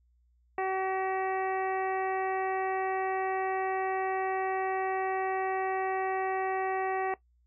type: harmonic tone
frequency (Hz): 380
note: F#4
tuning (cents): +46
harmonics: 1 / 2 / 3 / 4 / 5 / 6 / 7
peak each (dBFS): -32 / -31 / -38 / -47 / -40 / -46 / -49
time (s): 0.58-7.14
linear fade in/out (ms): 2
effects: noise-tail reverb RT60 0.1 s tail -17 dB re dry + added 60 Hz sine -64 dBFS peak until 7.46 s